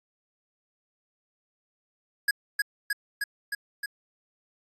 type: tone with echo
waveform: square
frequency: 1660 Hz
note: G#6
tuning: 1 cent flat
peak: -21 dBFS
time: 2.28-2.31 s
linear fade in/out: 5 ms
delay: 310 ms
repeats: 5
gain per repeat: -2 dB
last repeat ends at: 3.86 s
effects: AAC 64 kbps